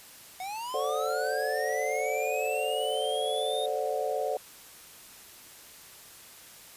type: linear sweep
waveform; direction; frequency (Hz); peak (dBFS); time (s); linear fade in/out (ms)
square; up; 726 to 3705; -35; 0.4-3.66; 2
type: chord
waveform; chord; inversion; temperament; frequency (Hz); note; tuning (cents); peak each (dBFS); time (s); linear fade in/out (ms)
sine; D dominant seventh; second; just; 440.5 / 528.6 / 587.3 / 734.2; A4 / C5 / D5 / F#5; +2 / +18 / 0 / -14; -33; 0.74-4.37; 2
effects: white hiss -50 dBFS RMS until 6.76 s + resampled to 32000 Hz